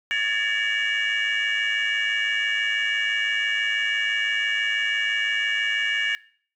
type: tone cluster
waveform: sine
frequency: 1690 / 1796 / 2274 / 2845 Hz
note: G#6 / A6 / C#7 / F7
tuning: +30 / +35 / +44 / +31 cents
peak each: -26 dBFS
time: 0.11-6.15 s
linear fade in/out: 0 ms
effects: noise-tail reverb RT60 0.5 s tail -21 dB re dry + tanh soft clip ceiling -16 dBFS